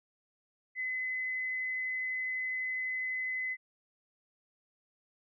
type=tone; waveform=sine; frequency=2028 Hz; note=B6; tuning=45 cents sharp; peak=-32 dBFS; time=0.75-3.57 s; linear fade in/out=50 ms; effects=none